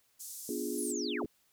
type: band-pass noise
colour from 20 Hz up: white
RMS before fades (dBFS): -45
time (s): 0.19-0.93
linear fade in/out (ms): 20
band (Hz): 5600 to 13000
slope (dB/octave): 24
type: chord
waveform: sine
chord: B diminished seventh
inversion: none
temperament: equal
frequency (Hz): 246.9 / 293.7 / 349.2 / 415.3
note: B3 / D4 / F4 / Ab4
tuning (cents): 0 / 0 / 0 / 0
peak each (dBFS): -39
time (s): 0.49-1.26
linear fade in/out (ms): 2
type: linear sweep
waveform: sine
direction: down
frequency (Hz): 10880 to 37.24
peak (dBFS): -37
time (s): 0.78-1.25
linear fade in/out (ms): 0
effects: white hiss -71 dBFS RMS until 1.52 s